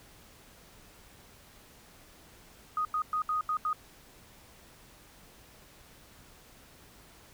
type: tone bursts at uneven times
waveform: sine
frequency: 1244.5 Hz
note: D#6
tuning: in tune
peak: -27 dBFS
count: 6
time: 2.77-2.85 / 2.94-3.02 / 3.13-3.22 / 3.29-3.41 / 3.49-3.57 / 3.65-3.73 s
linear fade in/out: 2 ms
effects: pink hiss -56 dBFS RMS until 7.33 s